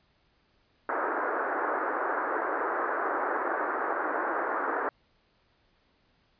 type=band-pass noise; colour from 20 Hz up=white; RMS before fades=-30 dBFS; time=0.89-4.89 s; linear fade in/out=2 ms; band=300 to 1600 Hz; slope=48 dB/octave; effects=pink hiss -68 dBFS RMS until 6.39 s + resampled to 11025 Hz